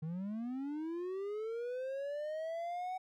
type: linear sweep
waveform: triangle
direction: up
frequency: 152 to 752 Hz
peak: -35 dBFS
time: 0.02-2.98 s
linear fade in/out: 10 ms
effects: none